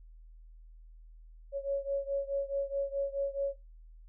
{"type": "beating tone pair", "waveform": "sine", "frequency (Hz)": [554, 558.7], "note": ["C#5", "C#5"], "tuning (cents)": [-1, 13], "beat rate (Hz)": 4.7, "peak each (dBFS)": [-33, -35], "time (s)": [1.52, 3.56], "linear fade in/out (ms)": 50, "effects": ["noise-tail reverb RT60 0.3 s tail -26 dB re dry", "added 40 Hz sine -50 dBFS peak until 4.08 s"]}